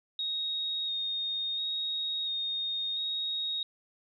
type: tone with vibrato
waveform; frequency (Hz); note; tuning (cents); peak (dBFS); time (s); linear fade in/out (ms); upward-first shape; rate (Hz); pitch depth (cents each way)
sine; 3729; A#7; 0; -30; 0.19-3.63; 2; square; 0.72; 14
effects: none